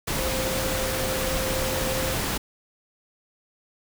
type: tone in noise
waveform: sine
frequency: 523.3 Hz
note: C5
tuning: in tune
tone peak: -29 dBFS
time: 0.18-2.14 s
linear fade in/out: 10 ms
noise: pink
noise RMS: -27 dBFS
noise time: 0.07-2.38 s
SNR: -5 dB
effects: none